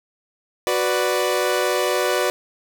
sawtooth chord, B minor, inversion second, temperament equal, 370 / 493.9 / 587.3 Hz, F#4 / B4 / D5, 0 / 0 / 0 cents, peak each -19 dBFS, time 0.67-2.3 s, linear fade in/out 0 ms, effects none

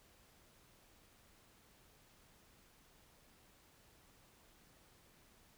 silence, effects pink hiss -67 dBFS RMS until 5.57 s

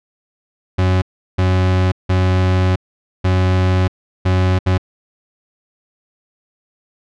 40% pulse tone bursts at uneven times, 92.5 Hz, F#2, in tune, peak -11 dBFS, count 6, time 0.78-1.02 / 1.38-1.92 / 2.09-2.76 / 3.24-3.88 / 4.25-4.59 / 4.66-4.78 s, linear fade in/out 10 ms, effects low-pass 4000 Hz 12 dB/octave

